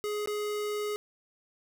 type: tone with dropouts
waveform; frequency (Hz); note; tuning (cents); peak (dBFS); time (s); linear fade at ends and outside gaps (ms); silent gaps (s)
square; 418.3; G#4; +12; -31; 0.04-0.96; 0; 0.259-0.274
effects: none